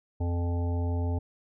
harmonic tone, 86.5 Hz, F2, 16 cents flat, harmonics 1 / 3 / 5 / 7 / 9 / 10, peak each -26 / -36 / -40 / -43 / -45 / -46 dBFS, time 0.2-1.19 s, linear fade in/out 10 ms, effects none

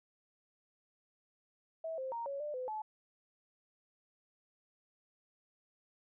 sine tone with pitch steps, 649 / 525 / 931 / 557 / 595 / 508 / 862 Hz, E5 / C5 / A#5 / C#5 / D5 / B4 / A5, -27 / +6 / -2 / +8 / +22 / +49 / -36 cents, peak -37 dBFS, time 1.84-2.82 s, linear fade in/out 5 ms, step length 140 ms, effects none

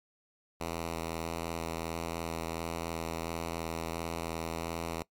5% pulse tone with vibrato, 82.8 Hz, E2, 8 cents sharp, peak -23 dBFS, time 0.6-5.03 s, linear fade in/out 10 ms, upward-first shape square, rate 1.5 Hz, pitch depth 11 cents each way, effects noise-tail reverb RT60 0.1 s tail -21 dB re dry + MP3 96 kbps

